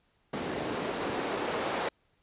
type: noise with band-pass filter sweep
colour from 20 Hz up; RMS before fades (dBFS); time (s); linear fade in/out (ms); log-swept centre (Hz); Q
white; -33; 0.33-1.89; 5; 270 to 520; 1
effects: pink hiss -71 dBFS RMS until 2.22 s + resampled to 8000 Hz